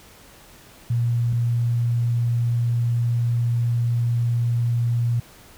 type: tone pair in turn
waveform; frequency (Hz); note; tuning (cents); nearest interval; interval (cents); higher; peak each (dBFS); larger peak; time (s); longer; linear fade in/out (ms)
sine; 118.6 / 118.6; A#2 / A#2; +30 / +30; unison; 0; neither; -18; neither; 0.9-1.33 / 1.33-5.2; second; 5
effects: pink hiss -48 dBFS RMS until 5.57 s